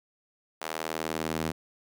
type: tone with high-pass filter sweep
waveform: sawtooth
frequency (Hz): 80.1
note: E2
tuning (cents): -49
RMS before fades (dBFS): -33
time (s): 0.61-1.52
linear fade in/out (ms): 10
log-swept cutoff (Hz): 700 to 180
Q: 0.87
effects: none